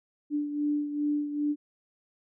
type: beating tone pair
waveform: sine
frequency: 293.7 / 296.2 Hz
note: D4 / D4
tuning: 0 / +15 cents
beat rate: 2.5 Hz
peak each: -27 / -34 dBFS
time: 0.3-1.56 s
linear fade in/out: 50 ms
effects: none